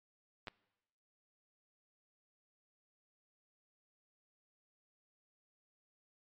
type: clicks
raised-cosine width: 0.3 ms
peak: -28 dBFS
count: 2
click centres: 0.472 / 0.482 s
effects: noise-tail reverb RT60 1.0 s tail -22 dB re dry + MP3 48 kbps